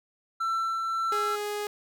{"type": "tone with tremolo", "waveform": "triangle", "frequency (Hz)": 1340, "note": "E6", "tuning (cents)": 28, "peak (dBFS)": -23, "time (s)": [0.4, 1.36], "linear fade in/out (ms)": 10, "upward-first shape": "triangle", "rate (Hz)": 1.8, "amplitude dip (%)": 30}
{"type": "tone", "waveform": "sawtooth", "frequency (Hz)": 415.3, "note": "G#4", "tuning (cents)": 0, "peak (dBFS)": -26, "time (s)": [1.12, 1.67], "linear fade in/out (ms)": 2}
{"effects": []}